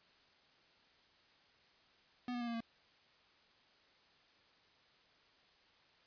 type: tone with pitch steps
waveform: square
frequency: 246.9 / 242.4 / 237.9 / 233.6 / 229.3 Hz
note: B3 / B3 / A#3 / A#3 / A#3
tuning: 0 / -32 / +35 / +4 / -28 cents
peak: -39 dBFS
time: 2.28-2.605 s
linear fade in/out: 2 ms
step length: 65 ms
effects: white hiss -68 dBFS RMS until 6.06 s + resampled to 11025 Hz